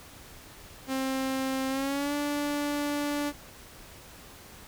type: tone with pitch glide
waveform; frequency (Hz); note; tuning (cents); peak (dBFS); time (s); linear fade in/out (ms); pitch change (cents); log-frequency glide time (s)
sawtooth; 265 to 290.7; C4 to D4; +22 to -18; -24; 0.87-3.33; 50; +160; 1.69-2.14
effects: pink hiss -49 dBFS RMS until 4.67 s